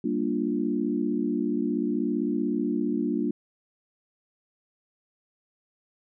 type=chord; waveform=sine; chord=G minor seventh; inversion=none; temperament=equal; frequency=196 / 233.1 / 293.7 / 349.2 Hz; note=G3 / Bb3 / D4 / F4; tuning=0 / 0 / 0 / 0 cents; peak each=-32 / -28 / -28 / -31 dBFS; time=0.04-3.31 s; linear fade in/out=5 ms; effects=none